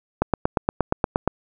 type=click train; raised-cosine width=1 ms; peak=-4 dBFS; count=10; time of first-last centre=0.22-1.276 s; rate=8.52 Hz; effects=none